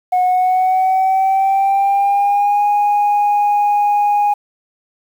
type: tone with pitch glide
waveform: sine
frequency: 730 to 824.1 Hz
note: F#5 to G#5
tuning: -24 to -14 cents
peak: -9 dBFS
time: 0.12-4.34 s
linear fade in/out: 10 ms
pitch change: +210 cents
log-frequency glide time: 0.23-2.63 s
effects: tanh soft clip ceiling -9 dBFS + 7-bit